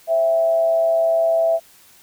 sine tone with frequency modulation, 660 Hz, E5, 2 cents sharp, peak -14 dBFS, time 0.07-1.6 s, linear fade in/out 50 ms, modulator 123 Hz, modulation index 0.31, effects white hiss -50 dBFS RMS until 2.02 s

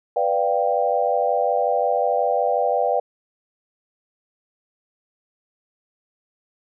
sine chord, G dominant seventh, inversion first, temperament equal, 493.9 / 587.3 / 698.5 / 784 Hz, B4 / D5 / F5 / G5, 0 / 0 / 0 / 0 cents, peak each -23 dBFS, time 0.16-3 s, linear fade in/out 5 ms, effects none

